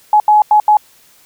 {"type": "tone bursts at uneven times", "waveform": "sine", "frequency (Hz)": 845, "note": "G#5", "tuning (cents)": 30, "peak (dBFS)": -5, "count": 4, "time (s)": [[0.13, 0.2], [0.28, 0.42], [0.51, 0.6], [0.68, 0.77]], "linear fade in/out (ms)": 2, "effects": ["white hiss -48 dBFS RMS until 1.25 s"]}